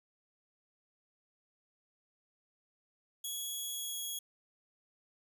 10% pulse tone with pitch glide, 3346 to 3325 Hz, G#7 to G#7, +12 to +1 cents, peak -30 dBFS, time 3.24-4.19 s, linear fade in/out 5 ms, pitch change -11 cents, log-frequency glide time 3.66-4.07 s, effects none

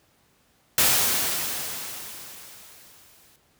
white noise with exponential decay, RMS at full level -18 dBFS, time 0.78-3.36 s, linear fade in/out 2 ms, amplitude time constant 560 ms, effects pink hiss -63 dBFS RMS until 3.59 s + high-pass 60 Hz 12 dB/octave

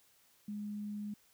sine tone, 207.7 Hz, G#3, in tune, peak -38 dBFS, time 0.48-1.14 s, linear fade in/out 5 ms, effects white hiss -68 dBFS RMS until 1.33 s

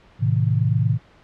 sine chord, A diminished, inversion none, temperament equal with one note detuned, 110 / 130.81 / 158.92 Hz, A2 / C3 / Eb3, 0 / 0 / +37 cents, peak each -19 / -21 / -23 dBFS, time 0.19-0.99 s, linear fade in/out 50 ms, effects pink hiss -52 dBFS RMS until 1.23 s + low-pass 3000 Hz 12 dB/octave

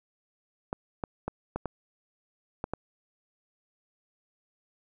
clicks, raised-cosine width 1 ms, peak -17 dBFS, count 7, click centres 0.729 / 1.038 / 1.28 / 1.56 / 1.657 / 2.641 / 2.736 s, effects none

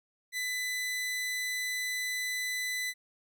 sawtooth tone, 2000 Hz, B6, 21 cents sharp, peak -28 dBFS, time 0.32-2.94 s, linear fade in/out 50 ms, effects none

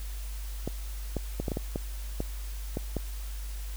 clicks, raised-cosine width 2 ms, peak -17 dBFS, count 10, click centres 0.676 / 1.167 / 1.4 / 1.482 / 1.518 / 1.571 / 1.759 / 2.204 / 2.771 / 2.967 s, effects added 50 Hz sine -34 dBFS peak until 3.76 s + white hiss -48 dBFS RMS until 3.76 s

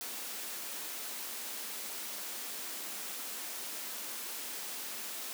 white high-pass noise, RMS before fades -41 dBFS, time 0.01-5.33 s, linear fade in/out 0 ms, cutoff 190 Hz, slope 96 dB/octave, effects none

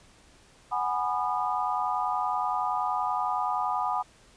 sine chord, G# minor seventh, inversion third, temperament equal with one note detuned, 740 / 830.6 / 987.8 / 1220.3 Hz, F#5 / G#5 / B5 / D#6, 0 / 0 / 0 / -34 cents, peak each -31 dBFS, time 0.71-4.03 s, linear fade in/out 20 ms, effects pink hiss -57 dBFS RMS until 4.36 s + resampled to 22050 Hz

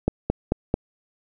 click train, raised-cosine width 2 ms, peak -6 dBFS, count 4, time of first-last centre 0.08-0.741 s, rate 4.54 Hz, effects none

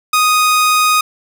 sawtooth tone, 1244.5 Hz, D#6, in tune, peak -6 dBFS, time 0.13-1.01 s, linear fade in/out 5 ms, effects none

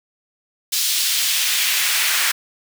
pink noise with high-pass filter sweep, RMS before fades -19 dBFS, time 0.72-2.32 s, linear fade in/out 10 ms, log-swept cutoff 4200 to 1700 Hz, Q 1.2, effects none

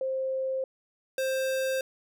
sine / square tone pair in turn, 527 / 527 Hz, C5 / C5, +12 / +12 cents, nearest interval unison, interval 0 cents, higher neither, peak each -27 dBFS, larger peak neither, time 0.01-0.64 / 1.18-1.81 s, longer neither, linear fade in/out 2 ms, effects none

